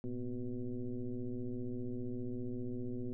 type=tone with frequency modulation; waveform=sine; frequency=128.5 Hz; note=C3; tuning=31 cents flat; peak=-36 dBFS; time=0.04-3.13 s; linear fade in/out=0 ms; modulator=121 Hz; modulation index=2.1; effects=none